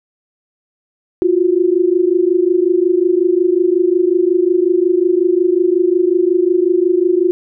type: tone pair together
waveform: sine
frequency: 344.5 / 370 Hz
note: F4 / F#4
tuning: -24 / 0 cents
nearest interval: minor second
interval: 124 cents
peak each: -13 dBFS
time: 1.22-7.31 s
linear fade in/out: 0 ms
effects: none

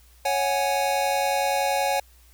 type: chord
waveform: square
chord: C# suspended fourth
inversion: none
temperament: equal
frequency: 554.4 / 740 / 830.6 Hz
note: C#5 / F#5 / G#5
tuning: 0 / 0 / 0 cents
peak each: -27 / -27 / -26 dBFS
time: 0.25-2 s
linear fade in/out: 5 ms
effects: added 60 Hz sine -52 dBFS peak until 2.33 s + white hiss -58 dBFS RMS until 2.33 s

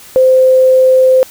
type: tone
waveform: sine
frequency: 518 Hz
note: C5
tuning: 17 cents flat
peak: -4 dBFS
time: 0.16-1.23 s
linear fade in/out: 0 ms
effects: white hiss -36 dBFS RMS until 1.3 s

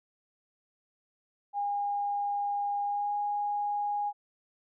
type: tone with pitch glide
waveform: sine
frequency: 813 to 822.9 Hz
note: G#5 to G#5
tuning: -37 to -16 cents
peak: -28 dBFS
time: 1.53-4.13 s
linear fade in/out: 50 ms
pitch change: +21 cents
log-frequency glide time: 2.83-3.14 s
effects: none

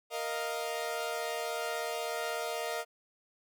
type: chord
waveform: sawtooth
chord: Bb suspended fourth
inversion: none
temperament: equal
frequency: 466.2 / 622.3 / 698.5 Hz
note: Bb4 / Eb5 / F5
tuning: 0 / 0 / 0 cents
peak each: -34 dBFS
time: 0.1-2.85 s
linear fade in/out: 50 ms
effects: none

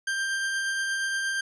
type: tone with tremolo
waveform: 40% pulse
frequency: 1581 Hz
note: G6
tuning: 14 cents sharp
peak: -24 dBFS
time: 0.07-1.41 s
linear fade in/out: 5 ms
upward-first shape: triangle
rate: 8.5 Hz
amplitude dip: 25%
effects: resampled to 22050 Hz

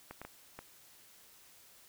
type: clicks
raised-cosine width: 0.5 ms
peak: -29 dBFS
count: 4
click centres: 0.11 / 0.216 / 0.25 / 0.59 s
effects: white hiss -60 dBFS RMS until 1.88 s

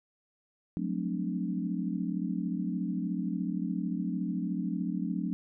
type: tone cluster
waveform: sine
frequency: 180 / 193.6 / 217.1 / 259.2 / 297 Hz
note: F#3 / G3 / A3 / C4 / D4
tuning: -47 / -21 / -23 / -16 / +20 cents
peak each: -33 / -40 / -36 / -37 / -37 dBFS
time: 0.77-5.33 s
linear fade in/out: 0 ms
effects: none

